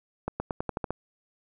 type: accelerating click train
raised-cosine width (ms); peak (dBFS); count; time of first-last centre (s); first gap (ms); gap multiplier
1; -15; 8; 0.28-0.906; 120; 0.9
effects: none